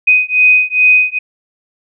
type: beating tone pair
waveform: sine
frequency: 2500 / 2502.4 Hz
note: D#7 / D#7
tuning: +8 / +9 cents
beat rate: 2.4 Hz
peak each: -10 dBFS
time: 0.07-1.19 s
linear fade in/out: 10 ms
effects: none